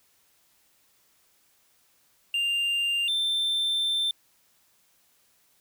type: tone pair in turn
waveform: triangle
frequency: 2794 / 3560 Hz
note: F7 / A7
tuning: 0 / +20 cents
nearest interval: major third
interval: 420 cents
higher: second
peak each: -22 dBFS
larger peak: neither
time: 2.34-3.08 / 3.08-4.11 s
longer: second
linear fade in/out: 2 ms
effects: white hiss -65 dBFS RMS until 5.6 s